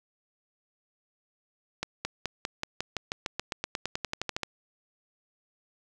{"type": "accelerating click train", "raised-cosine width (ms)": 0.2, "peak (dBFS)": -13, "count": 21, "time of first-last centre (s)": [1.83, 4.433], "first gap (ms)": 220, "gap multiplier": 0.94, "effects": []}